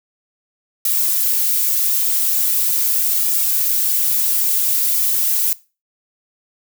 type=noise with flanger; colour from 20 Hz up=violet; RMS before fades=-17 dBFS; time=0.85-5.53 s; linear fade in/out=2 ms; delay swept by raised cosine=1.9 to 5.3 ms; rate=0.41 Hz; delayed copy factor=-0.9; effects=noise-tail reverb RT60 0.3 s tail -19 dB re dry